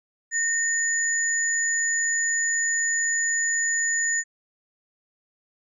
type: tone pair together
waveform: sine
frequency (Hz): 1837 / 6936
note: A#6 / A8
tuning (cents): -26 / -26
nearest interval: octave + major seventh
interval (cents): 2300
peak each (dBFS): -24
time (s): 0.31-4.24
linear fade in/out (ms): 50
effects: none

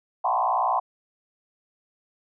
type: tone with frequency modulation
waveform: sine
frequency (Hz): 885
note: A5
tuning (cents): +10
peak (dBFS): -20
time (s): 0.24-0.8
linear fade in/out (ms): 10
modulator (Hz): 60.3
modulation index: 3.3
effects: none

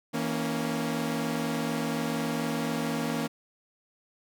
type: chord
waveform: sawtooth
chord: A# diminished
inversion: second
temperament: equal with one note detuned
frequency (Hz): 162.08 / 233.1 / 277.2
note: E3 / A#3 / C#4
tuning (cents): -29 / 0 / 0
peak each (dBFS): -30 / -27 / -29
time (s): 0.13-3.28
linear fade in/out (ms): 20
effects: none

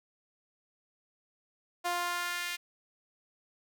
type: tone with high-pass filter sweep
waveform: sawtooth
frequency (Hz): 350.7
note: F4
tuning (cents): +7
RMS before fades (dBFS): -34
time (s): 1.84-2.57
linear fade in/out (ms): 20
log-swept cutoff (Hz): 710 to 2300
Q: 1.6
effects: none

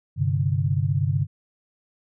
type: chord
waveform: sine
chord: G suspended fourth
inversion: none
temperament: equal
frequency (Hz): 98 / 130.81 / 146.83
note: G2 / C3 / D3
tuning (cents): 0 / 0 / 0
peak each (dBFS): -24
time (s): 0.16-1.27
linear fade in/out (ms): 50
effects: none

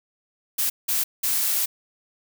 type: noise bursts at uneven times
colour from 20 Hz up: blue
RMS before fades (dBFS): -23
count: 3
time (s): 0.58-0.7 / 0.88-1.04 / 1.23-1.66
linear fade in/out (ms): 10
effects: none

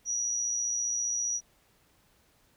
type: tone with amplitude modulation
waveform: sine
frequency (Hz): 5810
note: F#8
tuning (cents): -32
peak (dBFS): -26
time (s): 0.05-1.41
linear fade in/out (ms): 50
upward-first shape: sine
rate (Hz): 115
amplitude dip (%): 40
effects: pink hiss -66 dBFS RMS until 2.56 s

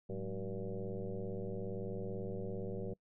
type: tone with frequency modulation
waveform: sine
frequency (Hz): 185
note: F#3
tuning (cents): 0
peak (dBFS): -37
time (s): 0.09-2.94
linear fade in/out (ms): 10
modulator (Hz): 97.7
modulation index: 3.7
effects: noise-tail reverb RT60 0.1 s tail -24 dB re dry

